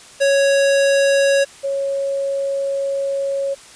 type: tone pair in turn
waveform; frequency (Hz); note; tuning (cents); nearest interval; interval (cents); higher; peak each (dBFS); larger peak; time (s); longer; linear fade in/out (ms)
square / sine; 554.4 / 551.6; C#5 / C#5; 0 / -9; unison; 9; first; -13 / -18; first; 0.2-1.45 / 1.63-3.55; second; 20
effects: white hiss -42 dBFS RMS until 3.75 s + resampled to 22050 Hz